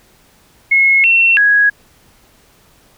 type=tone with pitch steps; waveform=sine; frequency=2172 / 2710 / 1661 Hz; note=C#7 / E7 / G#6; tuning=-36 / +47 / 0 cents; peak=-7 dBFS; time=0.71-1.7 s; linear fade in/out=10 ms; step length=330 ms; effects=pink hiss -50 dBFS RMS until 2.97 s